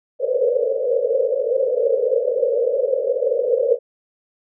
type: band-pass noise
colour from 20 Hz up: white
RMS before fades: -19 dBFS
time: 0.19-3.79 s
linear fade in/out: 50 ms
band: 460 to 550 Hz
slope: 96 dB/octave
effects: none